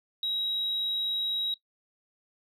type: tone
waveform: sine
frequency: 3836 Hz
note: A#7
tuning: 49 cents sharp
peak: -26 dBFS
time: 0.23-1.54 s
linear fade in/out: 2 ms
effects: noise-tail reverb RT60 0.1 s tail -18 dB re dry + tanh soft clip ceiling -23 dBFS